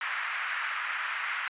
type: band-pass noise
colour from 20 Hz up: pink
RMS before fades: -33 dBFS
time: 0.01-1.48 s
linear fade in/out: 2 ms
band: 1300 to 2300 Hz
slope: 24 dB/octave
effects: resampled to 8000 Hz